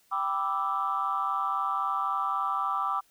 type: chord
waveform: sine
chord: E minor seventh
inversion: first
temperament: equal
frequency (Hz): 784 / 987.8 / 1174.7 / 1318.5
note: G5 / B5 / D6 / E6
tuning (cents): 0 / 0 / 0 / 0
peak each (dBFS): -33 / -34 / -28 / -33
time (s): 0.11-3.01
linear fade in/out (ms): 20
effects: tanh soft clip ceiling -17 dBFS + white hiss -65 dBFS RMS until 3.1 s